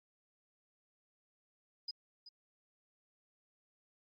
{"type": "tone with echo", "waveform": "sine", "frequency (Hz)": 4978, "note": "D#8", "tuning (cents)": 0, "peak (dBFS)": -38, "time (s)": [1.88, 1.91], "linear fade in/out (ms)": 5, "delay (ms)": 380, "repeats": 1, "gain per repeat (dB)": -13, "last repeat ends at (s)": 2.29, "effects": ["Opus 48 kbps"]}